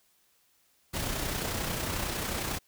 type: noise with amplitude modulation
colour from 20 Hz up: pink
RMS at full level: -31 dBFS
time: 0.93-2.59 s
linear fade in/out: 20 ms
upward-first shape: sine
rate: 31.1 Hz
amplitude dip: 40%
effects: white hiss -68 dBFS RMS until 2.67 s